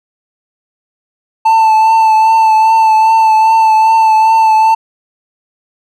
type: tone with vibrato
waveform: triangle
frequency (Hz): 884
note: A5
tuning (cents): +8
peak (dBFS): -3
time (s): 1.45-4.75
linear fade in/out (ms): 10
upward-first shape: triangle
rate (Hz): 2.5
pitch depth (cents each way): 28
effects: none